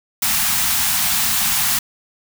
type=band-stop noise; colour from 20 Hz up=white; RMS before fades=-18 dBFS; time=0.22-1.79 s; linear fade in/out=5 ms; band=260 to 690 Hz; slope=96 dB/octave; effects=none